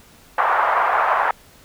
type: band-pass noise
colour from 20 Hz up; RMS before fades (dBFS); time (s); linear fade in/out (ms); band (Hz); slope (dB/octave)
white; -18; 0.38-1.31; 2; 690 to 1300; 24
effects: pink hiss -49 dBFS RMS until 1.64 s